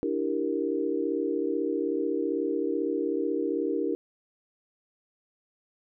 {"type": "chord", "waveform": "sine", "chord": "E half-diminished seventh", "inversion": "third", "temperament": "equal", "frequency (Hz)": [293.7, 329.6, 392, 466.2], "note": ["D4", "E4", "G4", "Bb4"], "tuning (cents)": [0, 0, 0, 0], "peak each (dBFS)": -31, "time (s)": [0.03, 3.95], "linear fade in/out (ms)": 0, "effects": []}